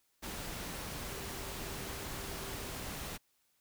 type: tone in noise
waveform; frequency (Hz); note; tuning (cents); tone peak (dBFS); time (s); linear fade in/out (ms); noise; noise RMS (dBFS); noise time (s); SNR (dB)
sine; 392; G4; 0; -52; 1.08-2.74; 20; pink; -42; 0.22-3.18; -13
effects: white hiss -75 dBFS RMS until 3.6 s